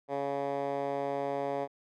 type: tone with band-pass filter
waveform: 10% pulse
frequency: 140 Hz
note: C#3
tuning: 18 cents sharp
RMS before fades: -33 dBFS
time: 0.08-1.68 s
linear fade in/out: 50 ms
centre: 610 Hz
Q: 1.4
effects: none